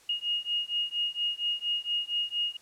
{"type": "beating tone pair", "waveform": "sine", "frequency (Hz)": [2861, 2865.3], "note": ["F7", "F7"], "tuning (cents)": [41, 44], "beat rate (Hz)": 4.3, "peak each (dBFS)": [-31, -31], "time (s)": [0.09, 2.57], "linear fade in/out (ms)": 5, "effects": ["white hiss -58 dBFS RMS until 2.61 s", "low-pass 9000 Hz 12 dB/octave"]}